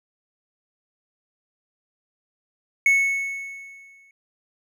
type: tone with exponential decay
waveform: triangle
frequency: 2205 Hz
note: C#7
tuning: 10 cents flat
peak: -11 dBFS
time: 2.86-4.11 s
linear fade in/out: 2 ms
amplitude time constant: 270 ms
effects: none